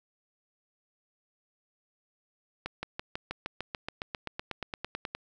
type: accelerating click train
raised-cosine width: 0.3 ms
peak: -18 dBFS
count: 20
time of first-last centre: 2.66-5.15 s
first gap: 170 ms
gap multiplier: 0.97
effects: none